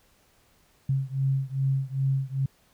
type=beating tone pair; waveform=sine; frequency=134.1 / 136.6 Hz; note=C3 / C#3; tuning=+43 / -25 cents; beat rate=2.5 Hz; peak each=-26 / -27 dBFS; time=0.89-2.46 s; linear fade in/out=5 ms; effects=pink hiss -63 dBFS RMS until 2.73 s